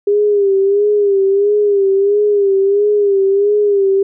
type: tone with vibrato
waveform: sine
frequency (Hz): 402.4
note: G4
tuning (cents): +45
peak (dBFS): -9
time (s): 0.07-4.03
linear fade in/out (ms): 5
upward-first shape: sine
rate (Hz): 1.5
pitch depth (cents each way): 64
effects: none